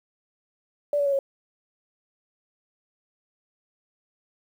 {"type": "tone with pitch steps", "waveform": "sine", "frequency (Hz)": [582, 570.7, 559.6, 548.7], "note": ["D5", "D5", "C#5", "C#5"], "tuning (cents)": [-16, -50, 16, -18], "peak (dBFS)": -20, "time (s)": [0.93, 1.19], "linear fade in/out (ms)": 2, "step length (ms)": 65, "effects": ["9-bit"]}